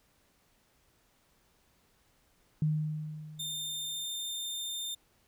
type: tone with exponential decay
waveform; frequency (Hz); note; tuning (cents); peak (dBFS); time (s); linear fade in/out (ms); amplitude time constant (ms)
sine; 153.7; D#3; -21; -24; 2.62-4.05; 2; 310
type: tone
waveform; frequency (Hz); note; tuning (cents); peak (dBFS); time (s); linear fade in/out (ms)
sawtooth; 3613; A7; +45; -32; 3.39-4.95; 10
effects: pink hiss -69 dBFS RMS until 5.27 s